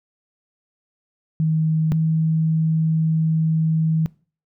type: tone pair in turn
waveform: sine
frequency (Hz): 158.3 / 159.86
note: D#3 / D#3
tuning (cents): +30 / +47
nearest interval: unison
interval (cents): 17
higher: second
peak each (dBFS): -16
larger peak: neither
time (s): 1.4-1.92 / 1.92-4.06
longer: second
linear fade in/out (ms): 0
effects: noise-tail reverb RT60 0.4 s tail -22 dB re dry